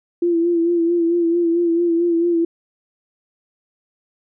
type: tone with vibrato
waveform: sine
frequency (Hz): 340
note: F4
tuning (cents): -46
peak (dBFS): -14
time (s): 0.22-2.45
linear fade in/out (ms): 5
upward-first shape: sine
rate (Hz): 4.5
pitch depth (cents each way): 42
effects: none

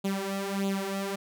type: tone with flanger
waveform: sawtooth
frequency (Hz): 196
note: G3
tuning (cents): 0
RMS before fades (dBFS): -31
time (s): 0.04-1.16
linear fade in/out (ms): 10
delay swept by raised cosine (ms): 0.27 to 3.57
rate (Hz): 1.6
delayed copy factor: +0.75
effects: none

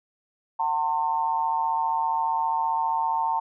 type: tone with amplitude modulation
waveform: sine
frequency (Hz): 904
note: A5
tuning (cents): +47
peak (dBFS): -18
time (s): 0.59-3.4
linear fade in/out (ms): 10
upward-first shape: sine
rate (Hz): 155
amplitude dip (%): 85
effects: none

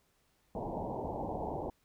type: low-pass noise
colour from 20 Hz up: white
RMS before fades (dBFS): -38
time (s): 0.55-1.7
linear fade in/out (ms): 2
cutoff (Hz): 940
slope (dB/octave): 96
effects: pink hiss -73 dBFS RMS until 1.84 s

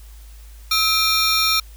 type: tone cluster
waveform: square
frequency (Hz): 1298 / 2394 / 3664 / 4225 / 5560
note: E6 / D7 / A#7 / C8 / F8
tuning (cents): -27 / +33 / -31 / +16 / -9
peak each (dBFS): -23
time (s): 0.71-1.6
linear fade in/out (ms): 5
effects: added 53 Hz sine -38 dBFS peak until 1.76 s + white hiss -51 dBFS RMS until 1.76 s

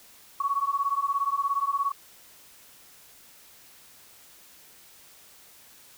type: beating tone pair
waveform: sine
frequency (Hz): 1110 / 1127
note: C#6 / C#6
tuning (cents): +2 / +28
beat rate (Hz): 17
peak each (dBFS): -27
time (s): 0.4-1.92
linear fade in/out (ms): 5
effects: white hiss -53 dBFS RMS until 5.97 s

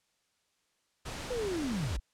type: noise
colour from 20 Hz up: pink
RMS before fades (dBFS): -40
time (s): 1.05-1.97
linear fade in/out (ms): 10
type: linear sweep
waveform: sine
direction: down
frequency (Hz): 514 to 34.91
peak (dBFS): -31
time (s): 1.3-2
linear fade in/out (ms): 10
effects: white hiss -75 dBFS RMS until 2.13 s + low-pass 8000 Hz 12 dB/octave

